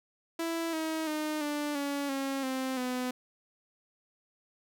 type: tone with pitch steps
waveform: sawtooth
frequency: 331.2 / 318.4 / 306.2 / 294.4 / 283 / 272.1 / 261.7 / 251.6 Hz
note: E4 / D#4 / D#4 / D4 / C#4 / C#4 / C4 / B3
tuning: +8 / +40 / -28 / +4 / +36 / -32 / 0 / +32 cents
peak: -27 dBFS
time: 0.39-3.11 s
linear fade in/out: 5 ms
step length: 340 ms
effects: none